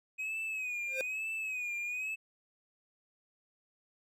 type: tone with vibrato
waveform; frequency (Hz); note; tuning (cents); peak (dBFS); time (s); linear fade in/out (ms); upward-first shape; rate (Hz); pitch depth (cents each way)
triangle; 2517; D#7; +19; -33; 0.18-2.16; 20; sine; 1.1; 85
type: tone with exponential growth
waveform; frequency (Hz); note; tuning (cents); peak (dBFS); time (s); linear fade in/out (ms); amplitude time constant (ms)
square; 523.3; C5; 0; -31; 0.86-1.01; 1; 32
effects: none